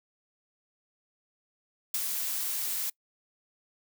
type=noise with ADSR envelope; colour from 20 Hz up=blue; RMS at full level=-28 dBFS; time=1.94-2.9 s; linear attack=5 ms; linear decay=34 ms; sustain=-4 dB; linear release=5 ms; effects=noise-tail reverb RT60 0.1 s tail -25 dB re dry